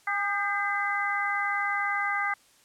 harmonic tone with a mistuned harmonic, 406 Hz, G#4, 39 cents flat, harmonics 2 / 3 / 4 / 5, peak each -32 / -31 / -31 / -30 dBFS, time 0.07-2.34 s, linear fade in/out 5 ms, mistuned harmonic 4, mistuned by -46 cents, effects white hiss -60 dBFS RMS until 2.64 s + low-pass 10000 Hz 12 dB/octave

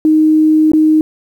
sine tone with dropouts, 311.1 Hz, D#4, in tune, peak -6 dBFS, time 0.05-1.01 s, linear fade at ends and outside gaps 1 ms, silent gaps 0.718-0.734 s, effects 7-bit

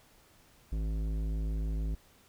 sine tone with tanh clipping, 53.3 Hz, G#1, 46 cents sharp, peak -32 dBFS, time 0.72-1.95 s, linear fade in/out 5 ms, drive 14 dB, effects pink hiss -62 dBFS RMS until 2.28 s

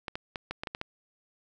clicks, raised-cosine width 0.3 ms, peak -18 dBFS, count 8, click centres 0.082 / 0.155 / 0.358 / 0.51 / 0.635 / 0.672 / 0.749 / 0.814 s, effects none

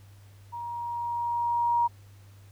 sine tone with level ramp, 947 Hz, A#5, 27 cents sharp, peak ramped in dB -34 to -20 dBFS, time 0.52-1.88 s, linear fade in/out 20 ms, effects added 99 Hz sine -49 dBFS peak until 2.51 s + pink hiss -61 dBFS RMS until 2.51 s

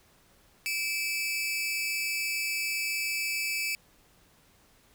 sawtooth tone pair together, 2321 / 2595 Hz, D7 / E7, -21 / -28 cents, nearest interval major second, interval 193 cents, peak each -28 / -29 dBFS, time 0.66-3.75 s, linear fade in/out 0 ms, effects pink hiss -62 dBFS RMS until 4.94 s

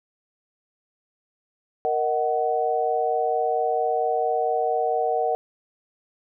sine chord, D# minor, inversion second, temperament just, 466.7 / 622.3 / 746.7 Hz, A#4 / D#5 / F#5, +2 / 0 / +16 cents, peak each -25 / -27 / -23 dBFS, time 1.85-5.35 s, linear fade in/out 0 ms, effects none

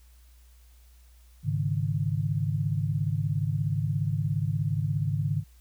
sine chord, Ab suspended fourth, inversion none, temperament equal, 103.83 / 138.59 / 155.56 Hz, Ab2 / Db3 / Eb3, 0 / 0 / 0 cents, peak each -29 dBFS, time 1.43-5.44 s, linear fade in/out 50 ms, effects added 60 Hz sine -52 dBFS peak until 5.6 s + white hiss -64 dBFS RMS until 5.6 s

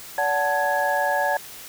sine tone cluster, 575 / 742 / 879 / 1667 Hz, D5 / F#5 / A5 / G#6, -37 / +5 / -2 / +6 cents, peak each -25 dBFS, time 0.18-1.37 s, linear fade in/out 2 ms, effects white hiss -40 dBFS RMS until 1.68 s

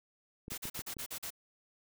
clicks, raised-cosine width 3 ms, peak -31 dBFS, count 5, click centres 0.481 / 0.52 / 0.654 / 0.792 / 0.968 s
white noise bursts, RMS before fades -41 dBFS, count 7, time 0.5-1.305 s, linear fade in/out 10 ms, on 79 ms, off 42 ms
effects none

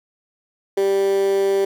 15% pulse tone with high-pass filter, 196 Hz, G3, in tune, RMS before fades -18 dBFS, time 0.77-1.65 s, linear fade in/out 5 ms, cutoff 410 Hz, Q 6.9, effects none

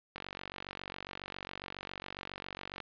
click train, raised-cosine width 0.3 ms, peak -24 dBFS, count 126, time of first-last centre 0.16-2.803 s, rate 47.3 Hz, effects resampled to 11025 Hz + 11-bit

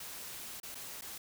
white noise with dropouts, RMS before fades -45 dBFS, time 0-1.18 s, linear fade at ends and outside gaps 5 ms, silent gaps 0.601-0.631 / 0.747-0.752 / 1.011-1.02 s, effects none

